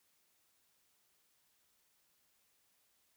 silence, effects white hiss -75 dBFS RMS until 3.16 s

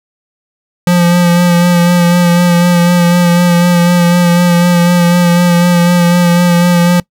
square tone with vibrato, 174.61 Hz, F3, in tune, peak -6 dBFS, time 0.87-7 s, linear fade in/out 2 ms, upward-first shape sine, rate 4 Hz, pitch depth 23 cents each way, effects noise-tail reverb RT60 0.1 s tail -23 dB re dry

